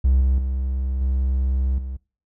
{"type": "tone with level steps", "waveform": "triangle", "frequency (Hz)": 65.41, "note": "C2", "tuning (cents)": 0, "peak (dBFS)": [-11, -13, -19, -16, -25], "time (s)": [0.04, 1.97], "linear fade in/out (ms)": 10, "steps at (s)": [0.21, 0.38, 1.01, 1.78], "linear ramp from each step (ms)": 2, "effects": ["noise-tail reverb RT60 0.4 s tail -26 dB re dry", "tanh soft clip ceiling -7 dBFS"]}